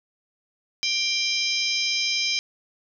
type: harmonic tone with a mistuned harmonic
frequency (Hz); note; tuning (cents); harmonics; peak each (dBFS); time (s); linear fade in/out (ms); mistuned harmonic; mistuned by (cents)
789; G5; +11; 3 / 4 / 5 / 6 / 7 / 8; -27 / -29 / -31 / -27 / -32 / -33; 0.83-2.39; 0; 6; +97
effects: none